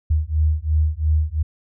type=beating tone pair; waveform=sine; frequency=76 / 78.9 Hz; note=D#2 / D#2; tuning=-40 / +25 cents; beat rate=2.9 Hz; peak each=-19 dBFS; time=0.1-1.43 s; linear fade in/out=10 ms; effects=none